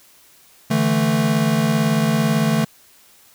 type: chord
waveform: square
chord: D suspended second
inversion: none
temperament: equal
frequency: 146.83 / 164.81 / 220 Hz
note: D3 / E3 / A3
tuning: 0 / 0 / 0 cents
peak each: -22 / -22 / -19 dBFS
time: 0.7-2.65 s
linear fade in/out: 10 ms
effects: white hiss -51 dBFS RMS until 3.34 s